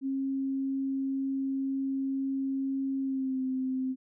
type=tone with pitch glide; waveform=sine; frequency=269.8 to 260.2 Hz; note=C#4 to C4; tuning=-47 to -9 cents; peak=-28 dBFS; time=0.01-3.96 s; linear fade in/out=50 ms; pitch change=-62 cents; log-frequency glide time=3.01-3.42 s; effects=none